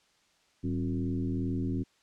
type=tone with frequency modulation; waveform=sine; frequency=186.1 Hz; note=F#3; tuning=10 cents sharp; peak=-28 dBFS; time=0.63-1.84 s; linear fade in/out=20 ms; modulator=82.4 Hz; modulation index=1.6; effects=white hiss -67 dBFS RMS until 2.02 s + low-pass 6000 Hz 12 dB/octave